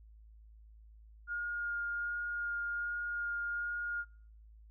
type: tone with vibrato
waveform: sine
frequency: 1420 Hz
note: F6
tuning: 28 cents sharp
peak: -34 dBFS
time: 1.27-4.05 s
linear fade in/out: 50 ms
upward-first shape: sine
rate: 1.3 Hz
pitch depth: 9 cents each way
effects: noise-tail reverb RT60 0.5 s tail -25 dB re dry + added 54 Hz sine -54 dBFS peak until 4.7 s